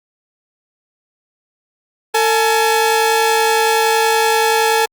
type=tone pair together; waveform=sawtooth; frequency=450.3 / 850 Hz; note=A4 / G#5; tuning=+40 / +40 cents; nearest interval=major seventh; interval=1100 cents; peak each=-11 dBFS; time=2.14-4.86 s; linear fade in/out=10 ms; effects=Opus 48 kbps